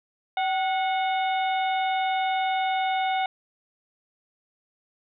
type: harmonic tone with a mistuned harmonic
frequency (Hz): 730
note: F#5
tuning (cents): -24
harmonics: 1 / 2 / 3 / 4 / 5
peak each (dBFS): -23 / -35 / -33 / -39 / -37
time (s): 0.37-3.26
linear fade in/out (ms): 2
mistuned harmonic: 1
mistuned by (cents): +70
effects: none